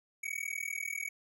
square tone with amplitude modulation, 2252 Hz, C#7, 27 cents sharp, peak -32 dBFS, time 0.23-1.09 s, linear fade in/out 10 ms, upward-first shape sine, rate 40.2 Hz, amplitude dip 100%, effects none

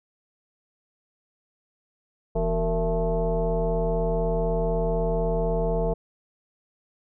sine tone with frequency modulation, 250 Hz, B3, 21 cents sharp, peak -21 dBFS, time 2.35-5.94 s, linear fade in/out 10 ms, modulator 208 Hz, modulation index 2.2, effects none

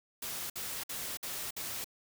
white noise bursts, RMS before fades -39 dBFS, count 5, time 0.22-1.844 s, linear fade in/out 5 ms, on 280 ms, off 56 ms, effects none

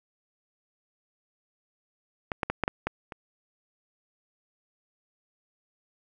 clicks, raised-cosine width 0.5 ms, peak -14 / -11 / -12 / -9 / -10 / -12 / -23 dBFS, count 7, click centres 2.318 / 2.432 / 2.5 / 2.637 / 2.679 / 2.87 / 3.122 s, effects none

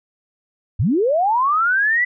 sine linear sweep, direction up, 74.8 to 2000 Hz, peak -14 dBFS, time 0.79-2.05 s, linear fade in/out 10 ms, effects none

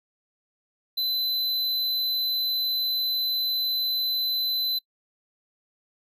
square tone, 4027 Hz, B7, 33 cents sharp, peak -24 dBFS, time 0.97-4.79 s, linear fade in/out 10 ms, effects noise-tail reverb RT60 0.1 s tail -25 dB re dry

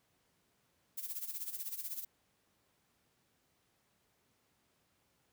violet noise with tremolo, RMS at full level -39 dBFS, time 0.97-2.05 s, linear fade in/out 10 ms, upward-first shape sine, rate 16 Hz, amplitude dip 75%, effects pink hiss -75 dBFS RMS until 5.32 s + high-pass 80 Hz 12 dB/octave

